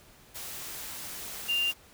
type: tone in noise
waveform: sine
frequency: 2794 Hz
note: F7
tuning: in tune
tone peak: -25 dBFS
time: 1.48-1.72 s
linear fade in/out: 20 ms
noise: white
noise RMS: -40 dBFS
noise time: 0.34-1.74 s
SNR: +12 dB
effects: pink hiss -56 dBFS RMS until 1.93 s